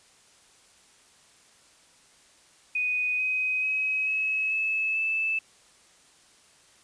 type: tone with pitch steps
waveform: sine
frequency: 2489 / 2516 / 2544 / 2572 / 2601 / 2629 Hz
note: D#7 / D#7 / D#7 / E7 / E7 / E7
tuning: 0 / +19 / +38 / -43 / -24 / -5 cents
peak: -24 dBFS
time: 2.75-5.39 s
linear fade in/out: 5 ms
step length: 440 ms
effects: white hiss -58 dBFS RMS until 6.83 s + resampled to 22050 Hz